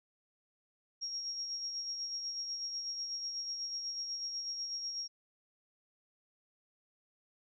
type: tone with tremolo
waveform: sine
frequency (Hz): 5588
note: F8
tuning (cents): 0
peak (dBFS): -35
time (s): 1.01-5.08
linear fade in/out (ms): 20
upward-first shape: sine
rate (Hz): 8.1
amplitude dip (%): 40
effects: none